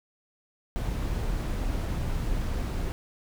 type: noise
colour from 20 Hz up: brown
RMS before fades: -29 dBFS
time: 0.76-2.92 s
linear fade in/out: 0 ms
effects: none